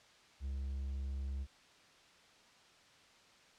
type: tone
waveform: triangle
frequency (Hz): 67.8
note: C#2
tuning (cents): -38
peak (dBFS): -35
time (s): 0.4-1.47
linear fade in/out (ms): 50
effects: white hiss -63 dBFS RMS until 3.58 s + low-pass 5000 Hz 12 dB/octave